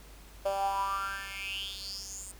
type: tone with high-pass filter sweep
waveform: 10% pulse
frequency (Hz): 196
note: G3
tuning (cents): 0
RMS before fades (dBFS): -35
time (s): 0.45-2.32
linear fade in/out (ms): 10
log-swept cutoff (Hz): 590 to 8500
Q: 8.3
effects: added 50 Hz sine -50 dBFS peak until 2.39 s + pink hiss -55 dBFS RMS until 2.39 s